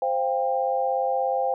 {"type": "chord", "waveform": "sine", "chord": "C suspended fourth", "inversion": "none", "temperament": "equal with one note detuned", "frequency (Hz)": [523.3, 698.5, 795.4], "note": ["C5", "F5", "G5"], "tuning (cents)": [0, 0, 25], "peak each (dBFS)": [-25, -28, -25], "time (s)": [0.02, 1.54], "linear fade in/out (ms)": 2, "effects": []}